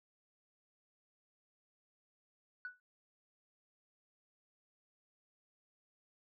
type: tone with exponential decay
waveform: sine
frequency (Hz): 1480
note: F#6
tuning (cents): 0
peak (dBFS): -37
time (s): 2.65-2.8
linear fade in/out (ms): 1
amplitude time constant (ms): 31
effects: tanh soft clip ceiling -36 dBFS